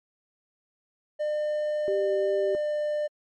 triangle tone with pitch glide, 602 to 598.2 Hz, D5 to D5, +43 to +32 cents, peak -23 dBFS, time 1.19-3.08 s, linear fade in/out 20 ms, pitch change -11 cents, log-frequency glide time 1.92-2.83 s
sine tone with vibrato, 390.9 Hz, G4, 5 cents flat, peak -25 dBFS, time 1.88-2.55 s, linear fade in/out 0 ms, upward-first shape triangle, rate 2.6 Hz, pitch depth 12 cents each way
effects MP3 48 kbps

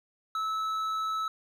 sine tone with hard clipping, 1303 Hz, E6, 20 cents flat, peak -30 dBFS, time 0.35-1.28 s, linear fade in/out 2 ms, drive 6 dB, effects none

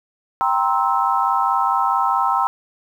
sine chord, C dominant seventh, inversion second, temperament just, 784.9 / 941.9 / 1046.5 / 1308.1 Hz, G5 / Bb5 / C6 / E6, +2 / +18 / 0 / -14 cents, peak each -21 dBFS, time 0.41-2.47 s, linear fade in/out 0 ms, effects 8-bit

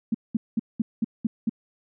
sine tone bursts, 224.5 Hz, A3, 35 cents sharp, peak -19 dBFS, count 7, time 0.12-1.495 s, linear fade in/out 5 ms, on 25 ms, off 200 ms, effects none

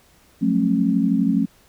sine tone cluster, 178.9 / 191.4 / 218.3 / 270.4 Hz, F3 / G3 / A3 / C#4, +42 / -41 / -13 / -43 cents, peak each -22 / -26 / -20 / -20 dBFS, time 0.41-1.46 s, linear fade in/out 20 ms, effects pink hiss -55 dBFS RMS until 1.68 s

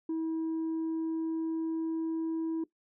sine tone with pitch glide, 322.9 to 324.8 Hz, E4 to E4, -36 to -26 cents, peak -27 dBFS, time 0.09-2.64 s, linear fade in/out 5 ms, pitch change +10 cents, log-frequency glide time 0.33-2.29 s, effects noise-tail reverb RT60 0.1 s tail -18 dB re dry + tanh soft clip ceiling -29 dBFS

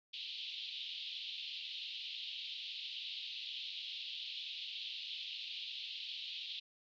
white band-pass noise, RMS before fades -45 dBFS, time 0.13-6.6 s, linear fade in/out 10 ms, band 2800 to 4000 Hz, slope 48 dB/octave, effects none

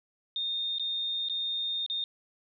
sine tone with dropouts, 3659 Hz, A#7, 33 cents flat, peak -29 dBFS, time 0.36-2.04 s, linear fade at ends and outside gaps 1 ms, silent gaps 0.784-0.796 / 1.286-1.297 / 1.863-1.899 s, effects none

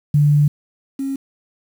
sine tone pair in turn, 146.83 / 271.9 Hz, D3 / C#4, 0 / -33 cents, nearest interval major seventh, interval 1067 cents, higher second, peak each -10 / -20 dBFS, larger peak first, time 0.14-0.48 / 0.99-1.16 s, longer first, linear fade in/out 5 ms, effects 7-bit

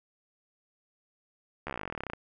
slowing click train, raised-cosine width 0.5 ms, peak -20 dBFS, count 22, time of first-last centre 1.67-2.134 s, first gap 13 ms, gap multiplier 1.05, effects none

